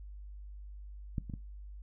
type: clicks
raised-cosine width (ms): 5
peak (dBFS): -21 / -29 / -26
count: 3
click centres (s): 1.182 / 1.298 / 1.338
effects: noise-tail reverb RT60 0.2 s tail -19 dB re dry + added 50 Hz sine -44 dBFS peak until 1.82 s